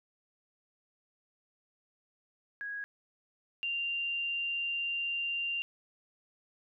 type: tone pair in turn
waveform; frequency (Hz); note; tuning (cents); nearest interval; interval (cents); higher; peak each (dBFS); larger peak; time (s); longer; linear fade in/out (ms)
sine; 1654 / 2782; G#6 / F7; -8 / -7; major sixth; 901; second; -36 / -31; second; 2.61-2.84 / 3.63-5.62; second; 0
effects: none